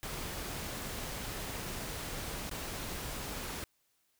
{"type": "noise with dropouts", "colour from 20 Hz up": "pink", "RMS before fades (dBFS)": -40, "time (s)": [0.03, 3.64], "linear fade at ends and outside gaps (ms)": 0, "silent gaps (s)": [2.495, 2.513], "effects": ["white hiss -75 dBFS RMS until 4.19 s"]}